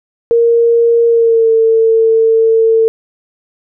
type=tone with pitch glide; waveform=sine; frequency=466.2 to 449.3 Hz; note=A#4 to A4; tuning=0 to +36 cents; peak=-6 dBFS; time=0.31-2.88 s; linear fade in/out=0 ms; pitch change=-64 cents; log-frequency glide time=1.07-1.52 s; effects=none